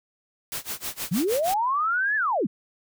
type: noise with tremolo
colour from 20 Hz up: white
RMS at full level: -30 dBFS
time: 0.52-1.54 s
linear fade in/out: 0 ms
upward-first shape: sine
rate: 6.4 Hz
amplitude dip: 95%
type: linear two-way sweep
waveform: sine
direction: up then down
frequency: 147.2 to 1760 to 147.2 Hz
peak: -21 dBFS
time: 1.11-2.47 s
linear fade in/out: 10 ms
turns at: 2.16 s
effects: none